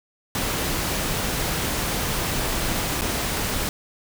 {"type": "noise with dropouts", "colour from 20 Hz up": "pink", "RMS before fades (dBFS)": -25, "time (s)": [0.35, 3.69], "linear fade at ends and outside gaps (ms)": 1, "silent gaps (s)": [3.011, 3.018], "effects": []}